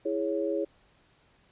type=chord; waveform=sine; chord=C# minor; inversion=first; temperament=equal; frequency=329.6 / 415.3 / 554.4 Hz; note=E4 / G#4 / C#5; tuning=0 / 0 / 0 cents; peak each=-31 dBFS; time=0.05-0.65 s; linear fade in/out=10 ms; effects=pink hiss -64 dBFS RMS until 1.51 s + resampled to 8000 Hz